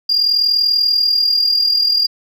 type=tone with amplitude modulation; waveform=sine; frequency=4809 Hz; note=D8; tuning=40 cents sharp; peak=-7 dBFS; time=0.09-2.07 s; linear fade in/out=10 ms; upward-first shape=sine; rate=40.4 Hz; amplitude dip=65%; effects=tanh soft clip ceiling -8 dBFS